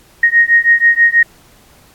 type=beating tone pair; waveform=sine; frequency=1864.7 / 1870.9 Hz; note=A#6 / A#6; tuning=0 / +6 cents; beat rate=6.2 Hz; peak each=-10 dBFS; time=0.23-1.23 s; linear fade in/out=5 ms; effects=pink hiss -47 dBFS RMS until 1.94 s + AAC 64 kbps